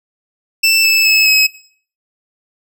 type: tone with pitch steps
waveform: 25% pulse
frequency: 2662 / 2627 / 2592 / 2558 Hz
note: E7 / E7 / E7 / D#7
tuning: +16 / -7 / -30 / +47 cents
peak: -5 dBFS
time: 0.63-1.47 s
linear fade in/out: 10 ms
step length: 210 ms
effects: noise-tail reverb RT60 0.5 s tail -18 dB re dry